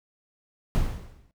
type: noise with exponential decay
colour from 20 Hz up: brown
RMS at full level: -21 dBFS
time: 0.75-1.31 s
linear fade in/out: 0 ms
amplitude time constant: 120 ms
effects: noise-tail reverb RT60 0.1 s tail -19 dB re dry